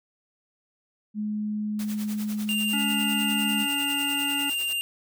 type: tone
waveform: sine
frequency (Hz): 211.2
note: G#3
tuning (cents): +29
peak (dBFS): -26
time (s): 1.14-3.67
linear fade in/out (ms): 50
type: noise with tremolo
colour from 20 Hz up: white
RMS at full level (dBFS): -39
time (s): 1.79-4.73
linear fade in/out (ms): 2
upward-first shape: sine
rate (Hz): 10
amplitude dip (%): 80
type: tone with vibrato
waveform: square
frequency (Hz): 2794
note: F7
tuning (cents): 0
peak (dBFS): -26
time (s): 2.49-4.81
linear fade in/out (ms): 0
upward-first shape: sine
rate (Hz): 20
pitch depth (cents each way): 10
type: harmonic tone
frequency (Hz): 284.3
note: C#4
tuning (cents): +44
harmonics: 1 / 3 / 5 / 7 / 9 / 10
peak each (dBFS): -31 / -36 / -38 / -39 / -41 / -41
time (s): 2.73-4.5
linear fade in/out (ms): 5
effects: none